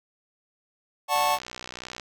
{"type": "chord", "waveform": "square", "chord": "D major seventh", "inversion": "none", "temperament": "just", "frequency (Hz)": [587.3, 734.2, 881, 1101.2], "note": ["D5", "F#5", "A5", "C#6"], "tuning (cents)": [0, -14, 2, -12], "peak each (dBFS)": [-31, -27, -26, -27], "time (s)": [1.08, 1.39], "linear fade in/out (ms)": 50}
{"type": "click train", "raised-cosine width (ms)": 0.2, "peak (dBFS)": -19, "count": 53, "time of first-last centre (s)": [1.16, 1.997], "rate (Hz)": 62.1}
{"effects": []}